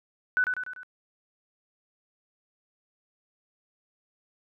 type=tone with echo; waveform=sine; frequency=1494 Hz; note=F#6; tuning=16 cents sharp; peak=-20 dBFS; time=0.37-0.44 s; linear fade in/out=0 ms; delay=98 ms; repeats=4; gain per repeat=-5 dB; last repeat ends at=0.832 s; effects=none